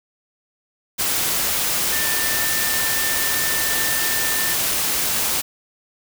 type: tone in noise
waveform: sine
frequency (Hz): 1788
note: A6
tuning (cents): +27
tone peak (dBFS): -26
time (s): 1.91-4.55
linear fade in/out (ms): 20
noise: white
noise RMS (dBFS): -21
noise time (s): 0.98-5.42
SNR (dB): -8
effects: none